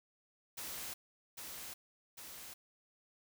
white noise with echo, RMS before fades -44 dBFS, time 0.57-0.94 s, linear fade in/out 10 ms, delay 800 ms, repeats 2, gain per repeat -3 dB, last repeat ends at 2.54 s, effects none

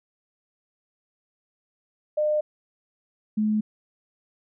sine tone pair in turn, 605 / 213.9 Hz, D#5 / A3, -49 / -49 cents, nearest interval octave + tritone, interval 1800 cents, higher first, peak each -20 dBFS, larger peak neither, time 2.17-2.41 / 3.37-3.61 s, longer neither, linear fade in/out 10 ms, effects none

